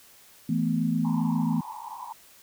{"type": "chord", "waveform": "sine", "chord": "E suspended fourth", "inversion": "none", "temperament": "just", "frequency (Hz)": [164.81, 219.8, 247.2], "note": ["E3", "A3", "B3"], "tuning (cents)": [0, -2, 2], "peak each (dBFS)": -27, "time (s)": [0.49, 1.61], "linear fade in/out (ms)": 5}
{"type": "band-pass noise", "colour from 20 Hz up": "white", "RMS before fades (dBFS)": -39, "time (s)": [1.04, 2.13], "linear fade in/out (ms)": 10, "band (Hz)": [850, 1000], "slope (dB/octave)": 96}
{"effects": ["white hiss -54 dBFS RMS until 2.42 s"]}